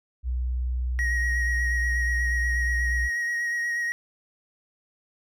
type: tone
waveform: sine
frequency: 62 Hz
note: B1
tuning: 7 cents sharp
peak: -24 dBFS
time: 0.23-3.1 s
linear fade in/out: 50 ms
type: tone with vibrato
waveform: triangle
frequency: 1890 Hz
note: A#6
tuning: 23 cents sharp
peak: -23 dBFS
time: 0.99-3.92 s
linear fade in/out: 0 ms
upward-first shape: sine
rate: 8.3 Hz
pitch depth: 19 cents each way
effects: none